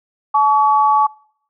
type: tone pair together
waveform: sine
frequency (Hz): 859 / 1134.6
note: A5 / C#6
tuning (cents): -42 / +40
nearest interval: perfect fourth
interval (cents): 482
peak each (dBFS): -13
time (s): 0.34-1.07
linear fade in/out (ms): 10
effects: noise-tail reverb RT60 0.7 s tail -26 dB re dry